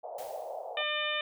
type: band-pass noise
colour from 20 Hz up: white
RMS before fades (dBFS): -40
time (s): 0.03-0.83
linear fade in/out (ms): 10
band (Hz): 530 to 750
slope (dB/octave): 48
type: noise with exponential decay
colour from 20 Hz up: white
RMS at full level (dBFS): -47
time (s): 0.18-0.87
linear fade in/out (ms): 5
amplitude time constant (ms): 150
type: harmonic tone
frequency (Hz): 601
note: D5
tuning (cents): +40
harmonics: 1 / 2 / 3 / 4 / 5 / 6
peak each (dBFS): -37 / -38 / -36 / -36 / -36 / -37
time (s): 0.77-1.21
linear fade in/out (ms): 2
effects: none